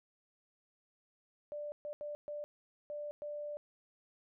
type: tone bursts at uneven times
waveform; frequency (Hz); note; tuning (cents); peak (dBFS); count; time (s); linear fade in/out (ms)
sine; 590; D5; +8; -39; 6; 1.52-1.72 / 1.85-1.93 / 2.01-2.15 / 2.28-2.44 / 2.9-3.11 / 3.22-3.57; 0
effects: none